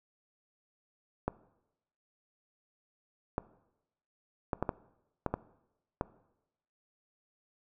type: clicks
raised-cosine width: 1 ms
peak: -16 dBFS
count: 8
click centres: 1.28 / 3.381 / 4.532 / 4.626 / 4.692 / 5.263 / 5.34 / 6.011 s
effects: noise-tail reverb RT60 0.9 s tail -19 dB re dry